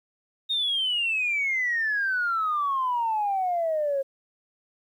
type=exponential sweep; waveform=sine; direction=down; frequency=3729 to 536 Hz; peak=-22 dBFS; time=0.49-4.03 s; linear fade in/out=20 ms; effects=tanh soft clip ceiling -18 dBFS + 10-bit